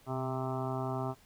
harmonic tone with a mistuned harmonic, 130.81 Hz, C3, in tune, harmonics 1 / 2 / 3 / 5 / 6 / 7 / 8 / 9 / 10, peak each -36 / -40 / -40 / -40 / -42 / -45 / -46 / -45 / -47 dBFS, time 0.06-1.15 s, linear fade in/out 50 ms, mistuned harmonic 1, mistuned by -40 cents, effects pink hiss -62 dBFS RMS until 1.25 s

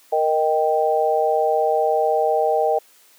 sine chord, Eb major, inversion second, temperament equal, 466.2 / 622.3 / 784 Hz, Bb4 / Eb5 / G5, 0 / 0 / 0 cents, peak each -20 dBFS, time 0.12-2.79 s, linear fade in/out 10 ms, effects white hiss -53 dBFS RMS until 3.18 s + high-pass 300 Hz 12 dB/octave

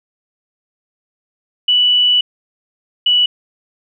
sine tone pair in turn, 2960 / 2950 Hz, F#7 / F#7, 0 / -6 cents, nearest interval unison, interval 6 cents, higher first, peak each -9 dBFS, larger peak neither, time 1.68-2.21 / 3.06-3.26 s, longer first, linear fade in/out 5 ms, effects none

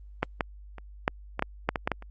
clicks, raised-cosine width 0.5 ms, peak -9 / -10 / -27 / -7 / -13 / -10 / -8 / -12 / -10 / -11 / -29 dBFS, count 11, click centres 0.23 / 0.408 / 0.783 / 1.079 / 1.394 / 1.424 / 1.69 / 1.758 / 1.875 / 1.917 / 2.024 s, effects added 50 Hz sine -44 dBFS peak until 2.1 s + Opus 32 kbps

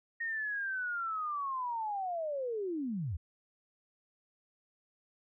sine linear sweep, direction down, 1864.7 to 69.3 Hz, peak -33 dBFS, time 0.2-3.17 s, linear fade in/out 10 ms, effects none

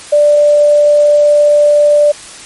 sine tone, 589 Hz, D5, 5 cents sharp, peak -4 dBFS, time 0.12-2.12 s, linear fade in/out 10 ms, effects white hiss -31 dBFS RMS until 2.45 s + MP3 48 kbps

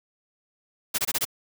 white noise bursts, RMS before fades -25 dBFS, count 5, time 0.94-1.252 s, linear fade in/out 10 ms, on 44 ms, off 23 ms, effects none

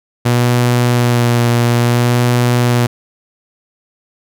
sawtooth tone with vibrato, 120.6 Hz, B2, 41 cents flat, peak -6 dBFS, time 0.25-2.87 s, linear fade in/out 10 ms, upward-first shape sine, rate 0.58 Hz, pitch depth 21 cents each way, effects none

